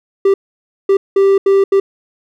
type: tone bursts at uneven times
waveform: triangle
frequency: 392 Hz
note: G4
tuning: in tune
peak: -5 dBFS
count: 5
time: 0.25-0.34 / 0.89-0.97 / 1.16-1.38 / 1.46-1.64 / 1.72-1.8 s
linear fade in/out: 5 ms
effects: none